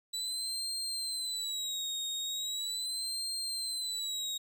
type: tone with vibrato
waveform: 30% pulse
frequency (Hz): 3951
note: B7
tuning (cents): 0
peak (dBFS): -31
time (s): 0.13-4.38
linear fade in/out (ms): 10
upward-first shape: sine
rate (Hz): 0.39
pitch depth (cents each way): 100
effects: none